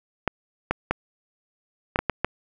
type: clicks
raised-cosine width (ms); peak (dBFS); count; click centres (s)
0.5; -6; 7; 0.277 / 0.71 / 0.91 / 1.959 / 1.99 / 2.097 / 2.246
effects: none

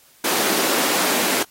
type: high-pass noise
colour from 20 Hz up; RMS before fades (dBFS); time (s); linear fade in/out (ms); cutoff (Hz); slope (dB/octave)
pink; -21; 0.24-1.43; 5; 240; 24
effects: white hiss -53 dBFS RMS until 1.5 s + AAC 48 kbps

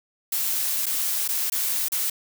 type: noise with dropouts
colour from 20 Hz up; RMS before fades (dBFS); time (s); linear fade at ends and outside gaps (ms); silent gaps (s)
blue; -25; 0.32-2.1; 5; 0.858-0.864 / 1.279-1.287 / 1.5-1.52 / 1.885-1.919
effects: none

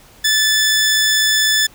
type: tone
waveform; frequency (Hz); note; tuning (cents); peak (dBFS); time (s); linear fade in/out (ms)
15% pulse; 1744; A6; -16; -6; 0.24-1.67; 10
effects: pink hiss -46 dBFS RMS until 1.74 s

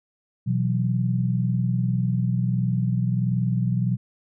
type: chord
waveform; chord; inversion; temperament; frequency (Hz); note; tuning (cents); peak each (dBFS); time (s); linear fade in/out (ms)
sine; B suspended fourth; none; equal; 123.47 / 164.81 / 185; B2 / E3 / F#3; 0 / 0 / 0; -22 / -28 / -25; 0.46-3.97; 20
effects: none

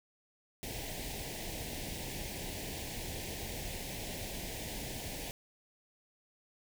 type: band-stop noise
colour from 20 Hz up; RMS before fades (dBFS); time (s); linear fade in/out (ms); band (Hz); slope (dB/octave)
pink; -41; 0.63-5.31; 0; 880 to 1800; 48
effects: none

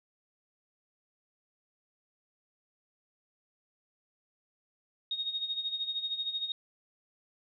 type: tone with tremolo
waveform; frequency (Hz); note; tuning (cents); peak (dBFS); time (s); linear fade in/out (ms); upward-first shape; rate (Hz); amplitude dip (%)
sine; 3729; A#7; 0; -29; 5.11-6.52; 2; sine; 13; 70
effects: none

